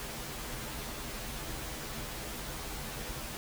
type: noise with comb filter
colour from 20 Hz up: pink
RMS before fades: -40 dBFS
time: 0-3.37 s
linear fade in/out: 0 ms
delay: 11 ms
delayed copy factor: -0.8
effects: none